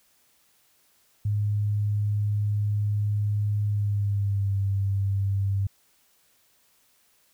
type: tone with pitch glide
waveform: sine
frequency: 103.83 to 98.51 Hz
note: G#2 to G2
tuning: 0 to +9 cents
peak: -22 dBFS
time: 1.25-5.67 s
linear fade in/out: 5 ms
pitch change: -91 cents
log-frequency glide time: 3.66-4.56 s
effects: white hiss -64 dBFS RMS until 7.33 s